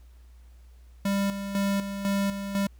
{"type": "tone with tremolo", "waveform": "square", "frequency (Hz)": 198.4, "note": "G3", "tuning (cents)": 21, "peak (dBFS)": -24, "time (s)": [1.05, 2.67], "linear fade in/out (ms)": 5, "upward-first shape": "square", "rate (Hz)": 2, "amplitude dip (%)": 60, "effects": ["added 60 Hz sine -48 dBFS peak until 2.79 s", "pink hiss -66 dBFS RMS until 2.79 s"]}